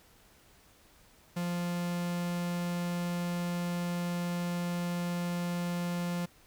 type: tone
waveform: 45% pulse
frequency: 174.61 Hz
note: F3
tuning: in tune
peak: -31 dBFS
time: 1.36-6.26 s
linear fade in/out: 10 ms
effects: pink hiss -61 dBFS RMS until 6.46 s